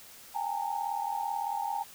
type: tone cluster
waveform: sine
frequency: 791 / 829 / 914 Hz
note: G5 / G#5 / A#5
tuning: +15 / -3 / -34 cents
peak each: -36 / -34 / -34 dBFS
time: 0.34-1.84 s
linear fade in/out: 20 ms
effects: white hiss -51 dBFS RMS until 1.94 s